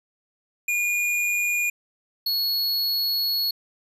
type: tone pair in turn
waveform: square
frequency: 2433 / 4350 Hz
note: D#7 / C#8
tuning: -39 / -33 cents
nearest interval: minor seventh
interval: 1006 cents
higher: second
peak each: -22 dBFS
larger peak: neither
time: 0.68-1.7 / 2.26-3.51 s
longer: second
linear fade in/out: 5 ms
effects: resampled to 32000 Hz